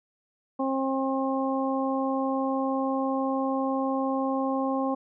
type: harmonic tone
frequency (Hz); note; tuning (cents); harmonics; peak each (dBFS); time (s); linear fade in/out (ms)
267.4; C4; +38; 1 / 2 / 3 / 4; -27 / -30 / -32 / -33; 0.59-4.95; 10
effects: none